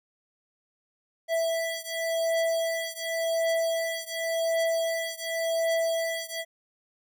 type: beating tone pair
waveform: square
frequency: 659 / 659.9 Hz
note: E5 / E5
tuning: -1 / +2 cents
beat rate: 0.9 Hz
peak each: -29 / -30 dBFS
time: 1.28-6.45 s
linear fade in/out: 50 ms
effects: none